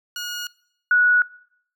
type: tone pair in turn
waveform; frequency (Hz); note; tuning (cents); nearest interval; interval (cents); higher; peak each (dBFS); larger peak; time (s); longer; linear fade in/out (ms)
15% pulse / sine; 1443 / 1465.7; F#6 / F#6; -44 / -17; unison; 27; second; -21 / -13; second; 0.16-0.47 / 0.91-1.22; neither; 2
effects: noise-tail reverb RT60 0.7 s tail -23 dB re dry